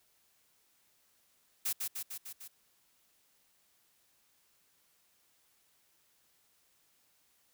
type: noise with echo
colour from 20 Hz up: blue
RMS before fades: -33 dBFS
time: 1.65-1.73 s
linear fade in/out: 10 ms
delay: 150 ms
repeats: 5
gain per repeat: -3 dB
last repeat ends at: 2.48 s
effects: white hiss -71 dBFS RMS until 7.53 s